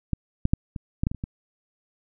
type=clicks; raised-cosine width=5 ms; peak=-11 / -8 / -6 / -19 / -10 / -10 / -17 / -25 / -17 dBFS; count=9; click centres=0.133 / 0.454 / 0.535 / 0.762 / 1.035 / 1.069 / 1.115 / 1.147 / 1.239 s; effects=none